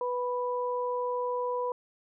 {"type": "tone pair together", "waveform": "sine", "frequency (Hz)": [493.9, 986.8], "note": ["B4", "B5"], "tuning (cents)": [0, -2], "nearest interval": "octave", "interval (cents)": 1198, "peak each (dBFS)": [-30, -32], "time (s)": [0.01, 1.72], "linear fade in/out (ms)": 2, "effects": []}